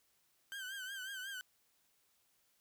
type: tone with vibrato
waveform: 30% pulse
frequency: 1553 Hz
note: G6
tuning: 17 cents flat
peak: -40 dBFS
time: 0.52-1.41 s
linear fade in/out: 0 ms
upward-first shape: triangle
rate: 5.5 Hz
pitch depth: 91 cents each way
effects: white hiss -75 dBFS RMS until 2.6 s